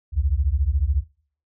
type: beating tone pair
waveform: sine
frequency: 63.7 / 77.7 Hz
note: C2 / D#2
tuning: -46 / -2 cents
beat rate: 14 Hz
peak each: -21 dBFS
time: 0.12-1.04 s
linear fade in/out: 50 ms
effects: noise-tail reverb RT60 0.5 s tail -21 dB re dry